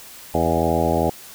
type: harmonic tone with a mistuned harmonic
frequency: 82.41 Hz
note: E2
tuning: in tune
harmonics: 1 / 2 / 3 / 4 / 5 / 6 / 7 / 8 / 9 / 10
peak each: -26 / -26 / -26 / -26 / -26 / -26 / -26 / -26 / -26 / -26 dBFS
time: 0.34-1.1 s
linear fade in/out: 5 ms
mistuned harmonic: 8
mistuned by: -27 cents
effects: white hiss -41 dBFS RMS until 1.34 s